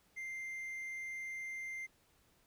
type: tone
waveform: triangle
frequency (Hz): 2093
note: C7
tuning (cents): 0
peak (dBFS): -39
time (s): 0.16-1.87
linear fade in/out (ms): 20
effects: pink hiss -71 dBFS RMS until 2.46 s